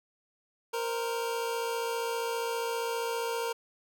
25% pulse tone pair together, 465.1 / 520.1 Hz, A#4 / C5, -4 / -10 cents, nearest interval major second, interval 194 cents, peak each -27 / -36 dBFS, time 0.73-3.53 s, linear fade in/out 10 ms, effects none

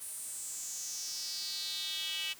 square tone with high-pass filter sweep, 174.61 Hz, F3, in tune, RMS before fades -39 dBFS, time 0-2.34 s, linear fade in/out 20 ms, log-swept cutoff 10000 to 2800 Hz, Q 4.6, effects white hiss -55 dBFS RMS until 2.39 s

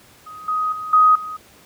sine tone with level steps, 1254 Hz, D#6, 13 cents sharp, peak -34 / -18 / -26 / -9 / -27 dBFS, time 0.26-1.37 s, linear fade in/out 10 ms, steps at 0.48 / 0.72 / 0.93 / 1.15 s, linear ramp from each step 5 ms, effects pink hiss -49 dBFS RMS until 1.65 s + high-pass 80 Hz 12 dB/octave

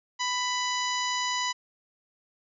harmonic tone, 993 Hz, B5, 9 cents sharp, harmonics 1 / 2 / 3 / 4 / 5 / 6 / 7, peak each -30 / -33 / -35 / -36 / -37 / -38 / -38 dBFS, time 0.19-1.53 s, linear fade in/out 20 ms, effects none

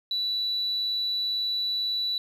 sine tone, 3951 Hz, B7, in tune, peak -24 dBFS, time 0.11-2.18 s, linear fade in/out 2 ms, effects tanh soft clip ceiling -21 dBFS + 10-bit

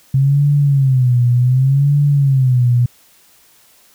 sine tone with vibrato, 132.6 Hz, C3, 23 cents sharp, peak -9 dBFS, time 0.14-2.86 s, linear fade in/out 5 ms, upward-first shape sine, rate 0.67 Hz, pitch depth 150 cents each way, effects white hiss -50 dBFS RMS until 3.94 s

